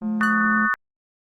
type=tone with vibrato; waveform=sine; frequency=216.2 Hz; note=A3; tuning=30 cents flat; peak=-21 dBFS; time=0.01-0.69 s; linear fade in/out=50 ms; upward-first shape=sine; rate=9.5 Hz; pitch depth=9 cents each way
type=click train; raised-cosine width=1 ms; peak=-28 dBFS; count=114; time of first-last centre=0.02-0.655 s; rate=178 Hz
type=chord; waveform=sine; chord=D# half-diminished seventh; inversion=third; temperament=just; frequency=1120.1 / 1244.5 / 1493.4 / 1792.1 Hz; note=C#6 / D#6 / F#6 / A6; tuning=+18 / 0 / +16 / +31 cents; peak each=-26 / -25 / -22 / -24 dBFS; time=0.21-0.74 s; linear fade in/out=0 ms
type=tone with exponential decay; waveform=sawtooth; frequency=1480 Hz; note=F#6; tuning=in tune; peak=-26 dBFS; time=0.23-0.41 s; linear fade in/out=0 ms; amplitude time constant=37 ms
effects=Opus 32 kbps